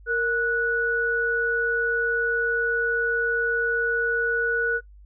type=tone pair together; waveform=sine; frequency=463.8 / 1472.5 Hz; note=A#4 / F#6; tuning=-9 / -9 cents; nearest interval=octave + minor sixth; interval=2000 cents; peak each=-25 / -22 dBFS; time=0.06-4.81 s; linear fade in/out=50 ms; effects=noise-tail reverb RT60 0.1 s tail -19 dB re dry + added 50 Hz sine -45 dBFS peak until 5.05 s